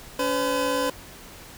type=tone pair together; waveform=25% pulse; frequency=282.1 / 507.3 Hz; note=C#4 / B4; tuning=+30 / +46 cents; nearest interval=minor seventh; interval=1016 cents; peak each=-24 / -20 dBFS; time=0.19-0.9 s; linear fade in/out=5 ms; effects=pink hiss -44 dBFS RMS until 1.57 s